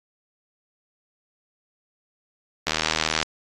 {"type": "click train", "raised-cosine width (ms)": 0.2, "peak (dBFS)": -4, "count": 45, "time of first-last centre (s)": [2.67, 3.228], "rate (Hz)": 78.9, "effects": ["AAC 32 kbps"]}